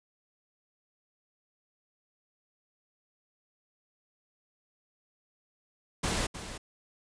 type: noise with echo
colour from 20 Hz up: pink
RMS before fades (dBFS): -30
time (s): 6.03-6.27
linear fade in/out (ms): 10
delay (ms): 310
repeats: 1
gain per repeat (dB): -11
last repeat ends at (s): 6.58
effects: resampled to 22050 Hz